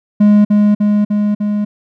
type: tone with echo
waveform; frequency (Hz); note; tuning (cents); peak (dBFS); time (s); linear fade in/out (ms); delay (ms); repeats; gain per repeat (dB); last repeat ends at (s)
triangle; 207.7; G#3; 0; -3; 0.2-0.45; 10; 300; 4; -2; 1.65
effects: none